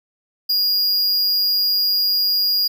square tone, 4853 Hz, D#8, 44 cents flat, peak -16 dBFS, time 0.49-2.68 s, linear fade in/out 10 ms, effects none

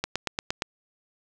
click train, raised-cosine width 0.2 ms, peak -9 dBFS, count 6, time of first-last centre 0.04-0.621 s, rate 8.6 Hz, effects none

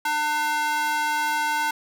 square tone with high-pass filter, 300.4 Hz, D4, 39 cents sharp, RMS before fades -24 dBFS, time 0.05-1.71 s, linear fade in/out 5 ms, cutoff 1100 Hz, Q 4.6, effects none

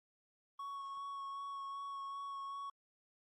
triangle tone with vibrato, 1108.7 Hz, C#6, in tune, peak -40 dBFS, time 0.59-2.7 s, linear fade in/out 5 ms, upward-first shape sine, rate 2.6 Hz, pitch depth 13 cents each way, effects Opus 32 kbps

